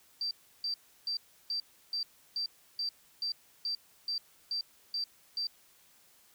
sine tone bursts, 4684 Hz, D8, 5 cents flat, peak -31 dBFS, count 13, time 0.21-5.47 s, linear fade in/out 2 ms, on 100 ms, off 330 ms, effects white hiss -63 dBFS RMS until 6.34 s

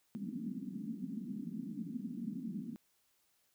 pink band-pass noise, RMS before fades -42 dBFS, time 0.15-2.76 s, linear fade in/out 0 ms, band 190 to 260 Hz, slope 48 dB/octave, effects white hiss -75 dBFS RMS until 3.54 s

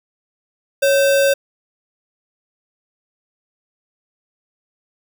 sine tone with sample-and-hold, 554.4 Hz, C#5, in tune, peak -11 dBFS, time 0.82-1.34 s, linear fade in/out 10 ms, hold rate 2100 Hz, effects none

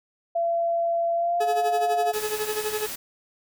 sine tone with pitch glide, 678 to 702.7 Hz, E5 to F5, +49 to +10 cents, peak -21 dBFS, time 0.35-2.12 s, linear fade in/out 10 ms, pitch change +61 cents, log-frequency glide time 1.14-1.47 s
40% pulse tone with tremolo, 426.9 Hz, G#4, 48 cents sharp, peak -23 dBFS, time 1.4-2.87 s, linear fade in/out 10 ms, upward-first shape sine, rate 12 Hz, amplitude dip 75%
white noise, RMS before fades -34 dBFS, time 2.13-2.96 s, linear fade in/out 10 ms
effects none

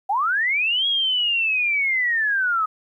sine linear two-way sweep, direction up then down, 740 to 3322 to 1248 Hz, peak -18 dBFS, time 0.09-2.66 s, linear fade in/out 10 ms, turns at 0.87 s, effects 10-bit

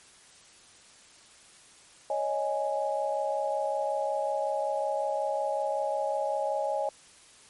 sine chord, C# suspended second, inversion none, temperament equal with one note detuned, 556.9 / 622.3 / 830.6 Hz, C#5 / D#5 / G#5, +8 / 0 / 0 cents, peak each -31 dBFS, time 2.1-6.89 s, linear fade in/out 2 ms, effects white hiss -55 dBFS RMS until 7.49 s + MP3 48 kbps

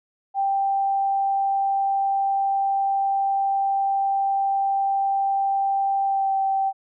sine tone with pitch glide, 786 to 777.4 Hz, G5 to G5, +4 to -15 cents, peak -19 dBFS, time 0.34-6.73 s, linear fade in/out 50 ms, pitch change -19 cents, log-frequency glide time 6.05-6.33 s, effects none

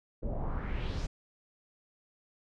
brown noise with low-pass filter sweep, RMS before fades -34 dBFS, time 0.22-1.07 s, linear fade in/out 10 ms, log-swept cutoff 450 to 6800 Hz, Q 2.5, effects none

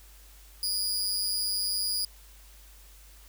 sawtooth tone with amplitude modulation, 4903 Hz, D#8, 26 cents flat, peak -21 dBFS, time 0.63-2.05 s, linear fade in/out 2 ms, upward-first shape sine, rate 198 Hz, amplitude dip 75%, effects added 50 Hz sine -51 dBFS peak until 3.28 s + white hiss -56 dBFS RMS until 3.28 s

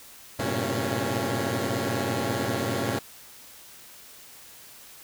10% pulse tone cluster, 96.5 / 113.2 / 118.4 / 133.6 / 276.6 Hz, G2 / A2 / A#2 / C3 / C#4, -27 / +50 / +27 / +36 / -4 cents, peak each -24 dBFS, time 0.39-2.99 s, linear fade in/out 5 ms, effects white hiss -48 dBFS RMS until 5.03 s

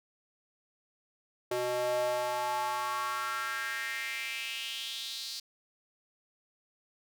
square tone with high-pass filter sweep, 123.47 Hz, B2, in tune, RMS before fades -34 dBFS, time 1.51-5.4 s, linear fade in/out 5 ms, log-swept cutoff 460 to 4500 Hz, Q 4.2, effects none

